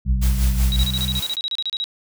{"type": "harmonic tone", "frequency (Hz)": 63.8, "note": "C2", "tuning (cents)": -43, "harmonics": [1, 2, 3], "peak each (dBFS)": [-24, -27, -29], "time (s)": [0.05, 1.21], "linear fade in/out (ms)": 20}
{"type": "tone", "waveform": "sine", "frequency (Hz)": 58.27, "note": "A#1", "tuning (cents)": 0, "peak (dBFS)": -16, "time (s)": [0.08, 0.85], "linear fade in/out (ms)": 20}
{"type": "noise with tremolo", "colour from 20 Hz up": "white", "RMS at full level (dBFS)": -30, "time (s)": [0.21, 1.36], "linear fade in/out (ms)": 20, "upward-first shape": "sine", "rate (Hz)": 5.3, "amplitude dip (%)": 50}
{"type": "tone bursts", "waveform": "sine", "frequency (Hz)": 3845, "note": "B7", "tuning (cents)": -47, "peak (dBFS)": -21, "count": 16, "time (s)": [0.72, 1.841], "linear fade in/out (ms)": 0, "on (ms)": 41, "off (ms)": 31}
{"effects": []}